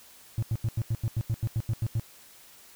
triangle tone bursts, 112.9 Hz, A2, 45 cents sharp, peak -21 dBFS, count 13, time 0.38-1.997 s, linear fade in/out 0 ms, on 45 ms, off 86 ms, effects tanh soft clip ceiling -19 dBFS + white hiss -53 dBFS RMS until 2.75 s

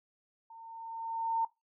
sine tone with level ramp, 909 Hz, A#5, 44 cents flat, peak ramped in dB -48 to -25 dBFS, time 0.5-1.45 s, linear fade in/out 5 ms, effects noise-tail reverb RT60 0.2 s tail -20 dB re dry

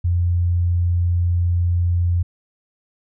sine tone, 87.31 Hz, F2, in tune, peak -15 dBFS, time 0.04-2.23 s, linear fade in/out 10 ms, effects none

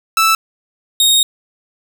sawtooth tone pair in turn, 1318.5 / 3729 Hz, E6 / A#7, 0 / 0 cents, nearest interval octave + tritone, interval 1800 cents, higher second, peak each -6 dBFS, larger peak neither, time 0.17-0.35 / 1-1.23 s, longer second, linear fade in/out 2 ms, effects none

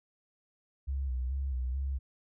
sine tone with vibrato, 65.41 Hz, C2, in tune, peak -30 dBFS, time 0.87-1.99 s, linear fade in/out 20 ms, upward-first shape square, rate 2.3 Hz, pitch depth 67 cents each way, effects none

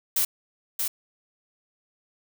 blue noise with echo, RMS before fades -23 dBFS, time 0.16-0.25 s, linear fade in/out 5 ms, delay 630 ms, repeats 1, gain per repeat -4 dB, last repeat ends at 0.88 s, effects none

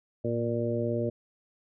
harmonic tone with a mistuned harmonic, 117.8 Hz, A#2, 19 cents sharp, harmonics 1 / 2 / 3 / 4 / 5, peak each -32 / -33 / -33 / -33 / -33 dBFS, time 0.24-1.1 s, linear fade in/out 10 ms, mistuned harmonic 1, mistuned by -47 cents, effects none

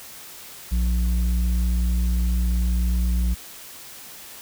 square tone with low-pass filter, 59.6 Hz, A#1, 39 cents sharp, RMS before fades -21 dBFS, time 0.71-3.35 s, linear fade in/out 20 ms, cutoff 130 Hz, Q 6.4, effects white hiss -41 dBFS RMS until 4.41 s

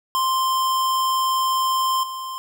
square tone with level steps, 1046.5 Hz, C6, in tune, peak -19 / -29 dBFS, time 0.15-2.38 s, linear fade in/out 0 ms, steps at 2.03 s, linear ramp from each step 5 ms, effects none

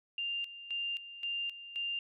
sine tone with tremolo, 2794 Hz, F7, in tune, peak -33 dBFS, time 0.18-1.99 s, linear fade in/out 2 ms, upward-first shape square, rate 1.9 Hz, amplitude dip 75%, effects none

